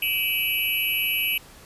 sine tone cluster, 2334 / 2576 / 2771 / 2979 / 11380 Hz, D7 / E7 / F7 / F#7 / F9, -11 / -41 / -14 / +11 / +31 cents, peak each -31 / -26 / -32 / -27 / -28 dBFS, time 0.02-1.38 s, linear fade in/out 5 ms, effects pink hiss -48 dBFS RMS until 1.65 s + resampled to 32000 Hz

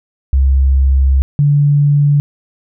sine tone pair in turn, 67.2 / 144.59 Hz, C2 / D3, +47 / -27 cents, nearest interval octave + minor second, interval 1326 cents, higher second, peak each -7 dBFS, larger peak neither, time 0.33-1.22 / 1.39-2.2 s, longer first, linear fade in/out 0 ms, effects none

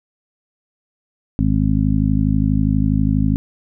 harmonic tone, 52.3 Hz, G#1, 13 cents sharp, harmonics 1 / 2 / 3 / 4 / 5, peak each -20 / -20 / -20 / -20 / -20 dBFS, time 1.39-3.36 s, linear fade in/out 0 ms, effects none

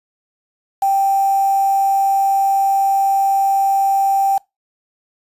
sine tone with quantisation, 784 Hz, G5, in tune, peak -12 dBFS, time 0.82-4.38 s, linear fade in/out 5 ms, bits 5, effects noise-tail reverb RT60 0.2 s tail -23 dB re dry + resampled to 32000 Hz

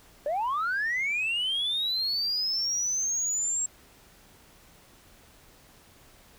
sine linear sweep, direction up, 554.4 to 7600 Hz, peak -24 dBFS, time 0.26-3.66 s, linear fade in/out 2 ms, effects tanh soft clip ceiling -23 dBFS + pink hiss -56 dBFS RMS until 6.38 s

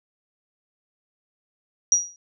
sine tone with exponential decay, 5760 Hz, F#8, 47 cents flat, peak -11 dBFS, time 1.92-2.16 s, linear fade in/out 1 ms, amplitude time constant 51 ms, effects none

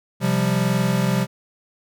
square chord, C suspended fourth, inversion none, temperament equal, 130.81 / 174.61 / 196 Hz, C3 / F3 / G3, 0 / 0 / 0 cents, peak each -23 dBFS, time 0.2-1.27 s, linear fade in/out 50 ms, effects none

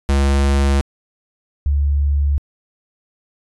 square / sine tone pair in turn, 69.3 / 71.5 Hz, C#2 / D2, 0 / -46 cents, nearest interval minor second, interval 54 cents, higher second, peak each -13 dBFS, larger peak neither, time 0.09-0.81 / 1.66-2.38 s, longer neither, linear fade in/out 0 ms, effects resampled to 24000 Hz

